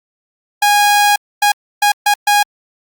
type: tone bursts at uneven times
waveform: sawtooth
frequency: 823 Hz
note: G#5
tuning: 16 cents flat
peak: -5 dBFS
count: 5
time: 0.62-1.16 / 1.42-1.52 / 1.82-1.92 / 2.06-2.14 / 2.27-2.43 s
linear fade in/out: 5 ms
effects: Opus 48 kbps

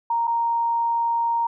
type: tone with dropouts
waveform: sine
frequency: 931 Hz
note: A#5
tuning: 2 cents flat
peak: -19 dBFS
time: 0.1-1.47 s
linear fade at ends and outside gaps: 5 ms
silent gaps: 0.272-0.276 s
effects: none

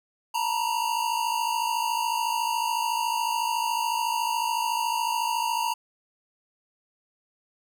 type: tone pair together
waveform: square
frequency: 907.1 / 961 Hz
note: A#5 / B5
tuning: -47 / -48 cents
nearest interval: minor second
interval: 99 cents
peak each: -28 / -28 dBFS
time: 0.34-5.74 s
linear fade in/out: 10 ms
effects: none

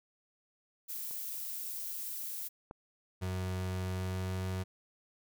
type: noise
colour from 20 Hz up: violet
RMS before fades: -40 dBFS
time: 0.88-2.49 s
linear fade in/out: 20 ms
type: clicks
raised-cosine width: 1 ms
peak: -38 / -30 dBFS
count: 2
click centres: 1.111 / 2.711 s
type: tone with pitch glide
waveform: 35% pulse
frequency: 92.5 to 93.3 Hz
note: F#2 to F#2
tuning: 0 to +15 cents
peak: -32 dBFS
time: 3.21-4.64 s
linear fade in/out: 20 ms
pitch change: +15 cents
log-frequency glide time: 3.8-4.46 s
effects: none

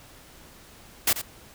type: noise with echo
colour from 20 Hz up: white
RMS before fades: -21 dBFS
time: 1.07-1.13 s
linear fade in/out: 5 ms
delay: 87 ms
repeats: 1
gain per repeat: -11 dB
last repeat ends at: 1.217 s
effects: pink hiss -50 dBFS RMS until 1.54 s

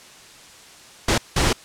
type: noise bursts at uneven times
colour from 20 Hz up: pink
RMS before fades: -18 dBFS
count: 2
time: 1.08-1.18 / 1.36-1.53 s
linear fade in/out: 5 ms
effects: white hiss -45 dBFS RMS until 1.64 s + low-pass 8000 Hz 12 dB/octave

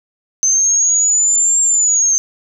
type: linear two-way sweep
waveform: sine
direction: up then down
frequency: 6200 to 7440 to 6250 Hz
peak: -10 dBFS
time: 0.43-2.18 s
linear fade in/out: 0 ms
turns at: 1.61 s
effects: none

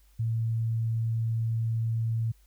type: tone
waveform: sine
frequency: 113.6 Hz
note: A#2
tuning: 44 cents flat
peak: -25 dBFS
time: 0.19-2.32 s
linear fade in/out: 10 ms
effects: added 50 Hz sine -57 dBFS peak until 2.46 s + white hiss -67 dBFS RMS until 2.46 s

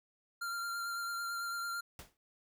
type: tone with vibrato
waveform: square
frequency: 1386 Hz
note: F6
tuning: 14 cents flat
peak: -37 dBFS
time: 0.41-1.81 s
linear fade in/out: 10 ms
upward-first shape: triangle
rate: 9 Hz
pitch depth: 21 cents each way
type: noise with exponential decay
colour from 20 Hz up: pink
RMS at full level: -46 dBFS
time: 1.99-2.17 s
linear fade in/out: 1 ms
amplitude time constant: 38 ms
effects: none

